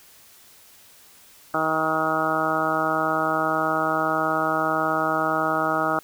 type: harmonic tone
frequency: 158.3 Hz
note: D#3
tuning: 30 cents sharp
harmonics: 1 / 2 / 3 / 4 / 5 / 6 / 7 / 8 / 9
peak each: -36 / -29 / -33 / -27 / -28 / -33 / -32 / -25 / -29 dBFS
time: 1.54-5.99 s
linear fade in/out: 2 ms
effects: white hiss -51 dBFS RMS until 6.03 s